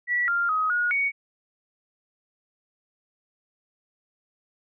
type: tone with pitch steps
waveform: sine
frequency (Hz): 1947 / 1395 / 1262 / 1445 / 2236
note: B6 / F6 / D#6 / F#6 / C#7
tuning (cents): -25 / -2 / +24 / -41 / +14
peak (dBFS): -21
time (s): 0.07-1.12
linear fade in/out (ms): 50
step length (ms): 210
effects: none